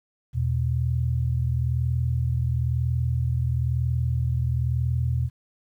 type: tone pair together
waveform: sine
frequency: 81.7 / 122.71 Hz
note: E2 / B2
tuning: -15 / -11 cents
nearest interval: perfect fifth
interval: 704 cents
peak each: -25 / -23 dBFS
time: 0.33-5.3 s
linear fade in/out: 50 ms
effects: 10-bit